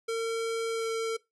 square tone with pitch glide, 455 to 451.1 Hz, A#4 to A4, -42 to +43 cents, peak -29 dBFS, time 0.08-1.17 s, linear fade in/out 10 ms, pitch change -15 cents, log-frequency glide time 0.69-0.89 s, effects noise-tail reverb RT60 0.2 s tail -21 dB re dry + resampled to 24000 Hz

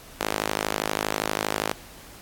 sawtooth tone with high-pass filter, 52.5 Hz, G#1, 19 cents sharp, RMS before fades -28 dBFS, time 0.2-1.73 s, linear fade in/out 0 ms, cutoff 440 Hz, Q 0.64, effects pink hiss -46 dBFS RMS until 2.21 s + AAC 64 kbps

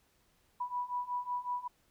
sine beating tone pair, 980 / 985.4 Hz, B5 / B5, -14 / -4 cents, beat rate 5.4 Hz, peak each -38 / -36 dBFS, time 0.6-1.68 s, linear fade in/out 10 ms, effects pink hiss -71 dBFS RMS until 1.9 s

